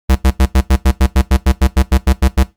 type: tone bursts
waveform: square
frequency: 65.41 Hz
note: C2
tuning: in tune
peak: -7 dBFS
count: 16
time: 0.09-2.434 s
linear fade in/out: 10 ms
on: 64 ms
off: 88 ms
effects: noise-tail reverb RT60 0.2 s tail -17 dB re dry + MP3 96 kbps